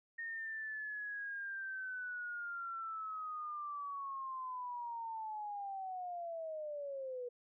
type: linear sweep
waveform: sine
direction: down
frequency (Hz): 1846 to 482.8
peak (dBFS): -40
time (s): 0.18-7.29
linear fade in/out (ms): 10
effects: none